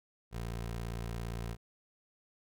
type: tone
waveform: 20% pulse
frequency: 57.5 Hz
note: A#1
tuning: 23 cents flat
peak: -32 dBFS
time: 0.31-1.57 s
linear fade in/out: 50 ms
effects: none